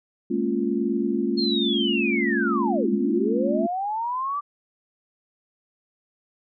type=chord; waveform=sine; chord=Bb minor seventh; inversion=third; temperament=equal with one note detuned; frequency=207.7 / 228.9 / 277.2 / 349.2 Hz; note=Ab3 / Bb3 / Db4 / F4; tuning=0 / -31 / 0 / 0 cents; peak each=-28 / -26 / -27 / -26 dBFS; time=0.3-3.67 s; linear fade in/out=10 ms
type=linear two-way sweep; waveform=sine; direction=down then up; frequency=4300 to 195.2 to 1180 Hz; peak=-24 dBFS; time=1.37-4.41 s; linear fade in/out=20 ms; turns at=2.93 s
effects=none